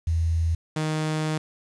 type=tone pair in turn; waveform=sine / sawtooth; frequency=82.41 / 155.57 Hz; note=E2 / D#3; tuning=0 / 0 cents; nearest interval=major seventh; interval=1100 cents; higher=second; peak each=-20 dBFS; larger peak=neither; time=0.07-0.55 / 0.76-1.38 s; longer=second; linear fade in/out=5 ms; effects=resampled to 22050 Hz + 8-bit